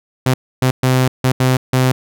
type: tone bursts at uneven times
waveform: sawtooth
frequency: 128.8 Hz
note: C3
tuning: 27 cents flat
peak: -7 dBFS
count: 6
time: 0.26-0.34 / 0.62-0.71 / 0.83-1.08 / 1.24-1.32 / 1.4-1.57 / 1.73-1.92 s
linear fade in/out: 5 ms
effects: none